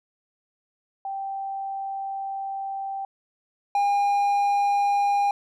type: tone pair in turn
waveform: sine / triangle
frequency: 782 / 808.6 Hz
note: G5 / G#5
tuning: -4 / -46 cents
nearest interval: minor second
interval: 58 cents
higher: second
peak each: -28 / -17 dBFS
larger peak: second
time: 1.05-3.05 / 3.75-5.31 s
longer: first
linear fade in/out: 2 ms
effects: none